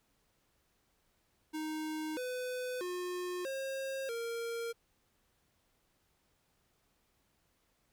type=tone with pitch steps; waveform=square; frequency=311.2 / 502 / 359.2 / 537 / 464.3 Hz; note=D#4 / B4 / F4 / C5 / A#4; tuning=0 / +28 / +49 / +45 / -7 cents; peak=-37 dBFS; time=1.53-4.73 s; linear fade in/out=20 ms; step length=640 ms; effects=pink hiss -75 dBFS RMS until 7.92 s